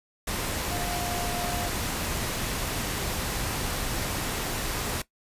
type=tone in noise; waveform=sine; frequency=706 Hz; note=F5; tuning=19 cents sharp; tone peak=-34 dBFS; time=0.71-1.68 s; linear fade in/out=5 ms; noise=pink; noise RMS=-30 dBFS; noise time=0.27-5.02 s; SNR=-7 dB; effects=noise-tail reverb RT60 0.1 s tail -17 dB re dry + resampled to 32000 Hz